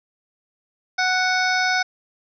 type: harmonic tone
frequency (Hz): 740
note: F#5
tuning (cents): 0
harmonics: 1 / 2 / 3 / 5 / 6 / 7 / 8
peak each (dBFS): -23 / -21 / -25 / -32 / -33 / -28 / -35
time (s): 0.98-1.83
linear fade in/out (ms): 10
effects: none